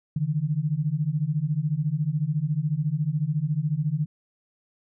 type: beating tone pair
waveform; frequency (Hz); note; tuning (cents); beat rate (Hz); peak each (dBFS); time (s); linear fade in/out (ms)
sine; 143.5 / 157.5; D3 / D#3; -40 / +21; 14; -26 / -25; 0.16-4.06; 5
effects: none